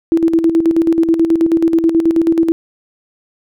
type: tone with tremolo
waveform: sine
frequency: 329.6 Hz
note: E4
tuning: in tune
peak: -7 dBFS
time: 0.12-2.52 s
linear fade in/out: 0 ms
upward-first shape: square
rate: 9.3 Hz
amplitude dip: 60%
effects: none